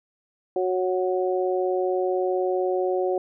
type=harmonic tone; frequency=184.2 Hz; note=F#3; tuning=7 cents flat; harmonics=2 / 3 / 4; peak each=-23 / -27 / -29 dBFS; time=0.56-3.18 s; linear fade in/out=2 ms; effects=none